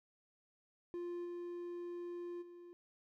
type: tone with level steps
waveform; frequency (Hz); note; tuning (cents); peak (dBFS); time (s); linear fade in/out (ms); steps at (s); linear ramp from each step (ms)
triangle; 349.2; F4; 0; -38 / -40 / -50; 0.94-2.73; 0; 1.24 / 2.41; 20
effects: none